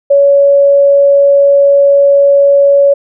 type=tone; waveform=sine; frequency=562 Hz; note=C#5; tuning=24 cents sharp; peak=-3 dBFS; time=0.1-2.94 s; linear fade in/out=10 ms; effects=none